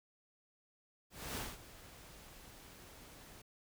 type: noise with ADSR envelope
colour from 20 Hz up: pink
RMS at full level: -40 dBFS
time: 1.1-3.42 s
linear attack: 270 ms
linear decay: 200 ms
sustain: -16 dB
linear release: 8 ms
effects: none